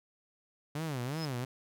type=tone with vibrato; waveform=sawtooth; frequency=140.3 Hz; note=C#3; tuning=21 cents sharp; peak=-30 dBFS; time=0.75-1.45 s; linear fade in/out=5 ms; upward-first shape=sine; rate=2.8 Hz; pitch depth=260 cents each way
type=tone with exponential growth; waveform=sine; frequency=5120 Hz; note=D#8; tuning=49 cents sharp; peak=-36 dBFS; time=1.07-1.25 s; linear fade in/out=0 ms; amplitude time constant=38 ms
effects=none